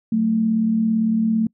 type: tone pair together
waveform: sine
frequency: 185 / 222.8 Hz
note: F#3 / A3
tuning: 0 / +22 cents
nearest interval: minor third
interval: 322 cents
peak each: -26 / -16 dBFS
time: 0.12-1.47 s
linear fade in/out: 5 ms
effects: noise-tail reverb RT60 0.1 s tail -26 dB re dry